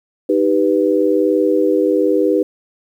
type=chord; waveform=sine; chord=Eb augmented; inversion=none; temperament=equal; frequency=311.1 / 392 / 493.9 Hz; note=Eb4 / G4 / B4; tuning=0 / 0 / 0 cents; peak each=-16 dBFS; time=0.29-2.43 s; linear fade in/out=5 ms; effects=8-bit